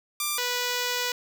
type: tone pair in turn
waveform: 5% pulse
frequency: 1185 / 491.4 Hz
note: D6 / B4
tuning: +15 / -9 cents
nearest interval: octave + minor third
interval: 1524 cents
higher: first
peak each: -14 dBFS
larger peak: neither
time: 0.2-0.38 / 0.38-1.12 s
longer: second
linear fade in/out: 2 ms
effects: none